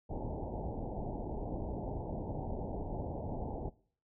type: low-pass noise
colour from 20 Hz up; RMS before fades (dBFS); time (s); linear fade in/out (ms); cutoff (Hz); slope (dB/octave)
pink; -39; 0.09-3.7; 20; 900; 96
effects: noise-tail reverb RT60 0.5 s tail -21 dB re dry